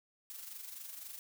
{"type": "noise with amplitude modulation", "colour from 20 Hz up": "blue", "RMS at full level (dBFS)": -45, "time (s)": [0.3, 1.19], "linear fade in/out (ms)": 0, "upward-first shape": "sine", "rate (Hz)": 23.9, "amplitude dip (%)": 55, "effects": []}